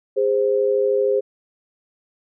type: tone pair together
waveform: sine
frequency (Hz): 408.5 / 521.5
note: G#4 / C5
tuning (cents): -29 / -6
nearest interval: major third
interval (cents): 423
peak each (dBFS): -18 / -19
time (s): 0.16-1.21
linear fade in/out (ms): 20
effects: none